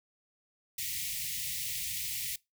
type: band-stop noise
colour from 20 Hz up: white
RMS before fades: -36 dBFS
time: 0.78-2.36 s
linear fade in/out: 5 ms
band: 170 to 1900 Hz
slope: 96 dB/octave
effects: noise-tail reverb RT60 0.2 s tail -22 dB re dry